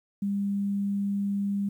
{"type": "tone", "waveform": "sine", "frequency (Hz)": 200.2, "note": "G3", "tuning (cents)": 37, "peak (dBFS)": -25, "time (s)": [0.22, 1.69], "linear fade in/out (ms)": 5, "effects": ["10-bit"]}